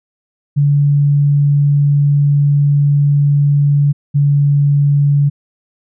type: tone pair in turn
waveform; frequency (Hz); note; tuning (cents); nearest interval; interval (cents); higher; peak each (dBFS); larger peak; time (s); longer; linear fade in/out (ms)
sine; 143.7 / 143.18; D3 / D3; -37 / -44; unison; 7; first; -8; neither; 0.56-3.93 / 4.14-5.3; first; 20
effects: none